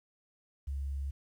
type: tone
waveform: sine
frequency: 69.3 Hz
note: C#2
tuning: in tune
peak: -33 dBFS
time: 0.67-1.11 s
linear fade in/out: 10 ms
effects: 11-bit